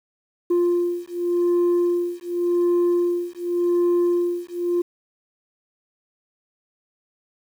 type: beating tone pair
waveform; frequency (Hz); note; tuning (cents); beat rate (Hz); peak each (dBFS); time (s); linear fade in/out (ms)
sine; 349.2 / 350.08; F4 / F4; 0 / +4; 0.88; -19; 0.5-4.82; 10
effects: tanh soft clip ceiling -15 dBFS + 8-bit